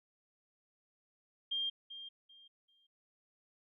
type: tone with echo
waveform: sine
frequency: 3200 Hz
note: G7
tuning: 35 cents sharp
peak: -33 dBFS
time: 1.51-1.7 s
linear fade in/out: 10 ms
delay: 390 ms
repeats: 3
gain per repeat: -12 dB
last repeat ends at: 2.87 s
effects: none